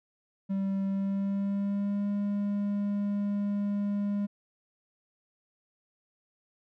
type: tone with pitch glide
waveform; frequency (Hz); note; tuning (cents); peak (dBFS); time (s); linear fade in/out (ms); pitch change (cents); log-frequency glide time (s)
triangle; 194.7 to 203.2; G3 to G#3; -12 to -38; -25; 0.49-4.27; 20; +74; 0.86-2.09
effects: none